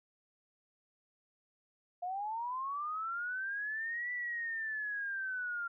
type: linear two-way sweep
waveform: sine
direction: up then down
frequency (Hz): 698.5 to 1975.5 to 1383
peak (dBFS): -35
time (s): 2.02-5.68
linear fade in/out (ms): 10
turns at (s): 4.12
effects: none